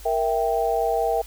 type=chord; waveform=sine; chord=E diminished; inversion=second; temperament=equal; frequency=466.2 / 659.3 / 784 Hz; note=Bb4 / E5 / G5; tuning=0 / 0 / 0 cents; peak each=-24 dBFS; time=0.05-1.22 s; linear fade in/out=10 ms; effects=added 50 Hz sine -40 dBFS peak until 1.26 s + white hiss -46 dBFS RMS until 1.26 s